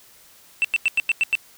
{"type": "tone bursts", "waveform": "sine", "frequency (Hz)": 2677, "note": "E7", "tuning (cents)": 26, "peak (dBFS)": -13, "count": 7, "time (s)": [0.62, 1.353], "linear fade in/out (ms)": 0, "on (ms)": 25, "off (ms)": 93, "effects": ["tanh soft clip ceiling -14 dBFS", "white hiss -51 dBFS RMS until 1.57 s"]}